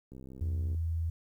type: click train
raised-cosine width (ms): 3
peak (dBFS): -35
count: 42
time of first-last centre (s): 0.12-0.747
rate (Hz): 65.4
type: tone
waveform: sine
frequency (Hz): 82.41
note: E2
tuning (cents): 0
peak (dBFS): -29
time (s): 0.41-1.1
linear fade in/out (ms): 5
effects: 11-bit